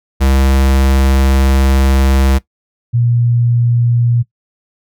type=tone pair in turn; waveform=square / sine; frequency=66.9 / 119.2 Hz; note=C2 / A#2; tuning=+39 / +39 cents; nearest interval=minor seventh; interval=1000 cents; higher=second; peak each=-9 dBFS; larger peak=neither; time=0.2-2.39 / 2.93-4.23 s; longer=first; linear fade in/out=20 ms; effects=noise-tail reverb RT60 0.1 s tail -18 dB re dry